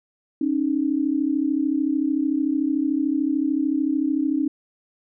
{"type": "tone pair together", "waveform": "sine", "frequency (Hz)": [273.6, 307.1], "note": ["C#4", "D#4"], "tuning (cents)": [-23, -23], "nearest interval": "major second", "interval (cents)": 200, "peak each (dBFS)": -22, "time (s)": [0.41, 4.48], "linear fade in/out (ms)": 5, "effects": []}